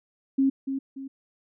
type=tone with echo; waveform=sine; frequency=270.3 Hz; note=C#4; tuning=44 cents flat; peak=-18 dBFS; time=0.38-0.5 s; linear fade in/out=10 ms; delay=290 ms; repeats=2; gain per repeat=-8 dB; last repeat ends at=1.08 s; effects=none